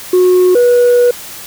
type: tone pair in turn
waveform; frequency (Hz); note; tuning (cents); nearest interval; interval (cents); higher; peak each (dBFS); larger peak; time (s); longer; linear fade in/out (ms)
sine; 364.3 / 486.3; F#4 / B4; -27 / -27; perfect fourth; 500; second; -3; neither; 0.13-0.55 / 0.55-1.11; second; 5
effects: tanh soft clip ceiling -4 dBFS + white hiss -29 dBFS RMS until 1.46 s